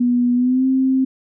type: tone with pitch glide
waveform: sine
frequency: 244 to 263 Hz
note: B3 to C4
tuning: -21 to +9 cents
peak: -13 dBFS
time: 0-1.05 s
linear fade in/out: 10 ms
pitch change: +130 cents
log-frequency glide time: 0.34-0.66 s
effects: none